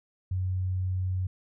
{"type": "tone", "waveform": "sine", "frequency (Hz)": 92.6, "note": "F#2", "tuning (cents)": 2, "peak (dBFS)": -26, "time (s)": [0.31, 1.27], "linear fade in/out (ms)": 5, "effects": []}